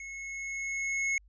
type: tone with level ramp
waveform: square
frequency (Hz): 2181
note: C#7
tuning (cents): -29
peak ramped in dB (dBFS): -41 to -27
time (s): 0-1.18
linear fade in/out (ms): 2
effects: added 50 Hz sine -56 dBFS peak until 1.28 s + resampled to 16000 Hz